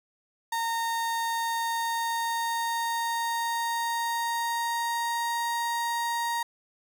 35% pulse tone with pitch glide, 920 to 936.1 Hz, A#5 to A#5, -23 to +7 cents, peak -25 dBFS, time 0.52-6.43 s, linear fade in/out 5 ms, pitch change +30 cents, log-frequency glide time 1.23-5.47 s, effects none

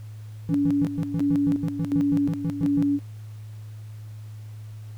triangle tone bursts, 164.81 Hz, E3, in tune, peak -21 dBFS, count 15, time 0.49-2.825 s, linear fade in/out 0 ms, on 53 ms, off 110 ms
sine tone with tremolo, 284.7 Hz, C#4, 46 cents sharp, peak -19 dBFS, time 0.49-3 s, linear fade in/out 50 ms, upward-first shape square, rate 1.4 Hz, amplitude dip 65%
effects added 107 Hz sine -36 dBFS peak until 4.97 s + pink hiss -57 dBFS RMS until 4.97 s

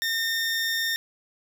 20% pulse tone, 1822 Hz, A#6, 40 cents flat, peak -19 dBFS, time 0.02-0.96 s, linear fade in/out 0 ms, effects none

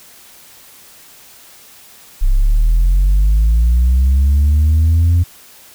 sine linear sweep, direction up, 31.13 to 87.5 Hz, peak -6 dBFS, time 2.21-5.24 s, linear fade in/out 20 ms, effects tanh soft clip ceiling -7 dBFS + white hiss -42 dBFS RMS until 5.74 s

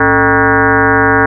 sine tone with frequency modulation, 948 Hz, A#5, 29 cents sharp, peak -6 dBFS, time 0-1.26 s, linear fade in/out 5 ms, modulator 168 Hz, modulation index 4.7, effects none

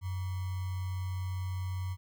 sine tone with sample-and-hold, 92.5 Hz, F#2, in tune, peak -32 dBFS, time 0.01-1.97 s, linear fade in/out 50 ms, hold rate 1050 Hz, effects none

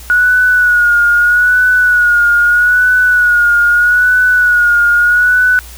sine tone with vibrato, 1457 Hz, F#6, 27 cents flat, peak -6 dBFS, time 0.1-5.59 s, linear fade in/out 0 ms, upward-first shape sine, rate 0.79 Hz, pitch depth 43 cents each way, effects added 60 Hz sine -31 dBFS peak until 5.77 s + white hiss -35 dBFS RMS until 5.77 s

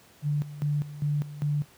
sine tone with tremolo, 146.83 Hz, D3, in tune, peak -23 dBFS, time 0.22-1.66 s, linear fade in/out 50 ms, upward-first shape square, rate 2.5 Hz, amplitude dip 80%, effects pink hiss -56 dBFS RMS until 1.77 s + high-pass 80 Hz 12 dB/octave

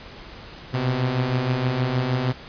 sawtooth beating tone pair, 122.3 / 128.7 Hz, B2 / C3, -16 / -28 cents, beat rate 6.4 Hz, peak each -23 / -18 dBFS, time 0.73-2.33 s, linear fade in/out 20 ms, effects pink hiss -41 dBFS RMS until 2.48 s + resampled to 11025 Hz

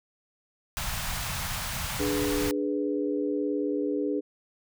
pink band-stop noise, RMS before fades -32 dBFS, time 0.77-2.51 s, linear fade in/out 0 ms, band 180 to 720 Hz, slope 24 dB/octave
sine chord, G# diminished, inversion second, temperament equal, 293.7 / 415.3 / 493.9 Hz, D4 / G#4 / B4, 0 / 0 / 0 cents, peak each -28 / -30 / -33 dBFS, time 1.99-4.21 s, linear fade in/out 20 ms
effects none

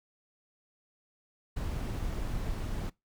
brown noise, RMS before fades -34 dBFS, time 1.56-2.9 s, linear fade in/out 10 ms, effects noise-tail reverb RT60 0.2 s tail -22 dB re dry

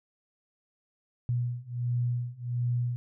sine beating tone pair, 120.8 / 122.2 Hz, B2 / B2, -38 / -18 cents, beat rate 1.4 Hz, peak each -31 / -30 dBFS, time 1.29-2.96 s, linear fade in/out 0 ms, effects none

